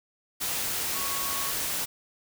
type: tone in noise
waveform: sine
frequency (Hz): 1108.7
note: C#6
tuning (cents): 0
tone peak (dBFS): -36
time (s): 0.94-1.52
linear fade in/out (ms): 20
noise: white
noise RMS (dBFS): -30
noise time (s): 0.4-1.86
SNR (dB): -9
effects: none

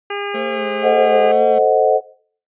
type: harmonic tone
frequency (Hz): 405.3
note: G#4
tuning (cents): -42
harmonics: 1 / 2 / 3 / 4 / 5 / 6 / 7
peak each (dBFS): -25 / -28 / -30 / -31 / -32 / -33 / -33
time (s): 0.1-1.32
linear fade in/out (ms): 5
type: tone with tremolo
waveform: sine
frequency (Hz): 530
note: C5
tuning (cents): +22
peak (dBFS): -22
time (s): 0.33-1.21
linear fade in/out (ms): 50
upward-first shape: triangle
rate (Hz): 15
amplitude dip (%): 25
type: tone with vibrato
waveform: 25% pulse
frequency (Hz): 220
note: A3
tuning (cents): 0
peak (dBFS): -22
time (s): 0.34-1.59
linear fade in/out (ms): 10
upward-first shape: sine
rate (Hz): 2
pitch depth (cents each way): 56
type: chord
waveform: sine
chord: A diminished seventh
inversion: none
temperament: equal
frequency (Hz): 440 / 523.3 / 622.3 / 740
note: A4 / C5 / Eb5 / Gb5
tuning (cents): 0 / 0 / 0 / 0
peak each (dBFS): -16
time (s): 0.82-2.01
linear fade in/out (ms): 50
effects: noise-tail reverb RT60 0.5 s tail -19 dB re dry + resampled to 8000 Hz

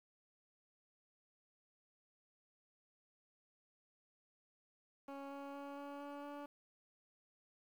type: tone with pitch steps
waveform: 15% pulse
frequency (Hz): 277.2 / 279.5 / 281.7 / 284 / 286.3 / 288.6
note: C#4 / C#4 / C#4 / C#4 / D4 / D4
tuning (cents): 0 / +14 / +28 / +42 / -44 / -30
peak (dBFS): -40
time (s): 5.08-6.46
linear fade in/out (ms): 5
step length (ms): 230
effects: low-pass 2000 Hz 12 dB/octave + 11-bit

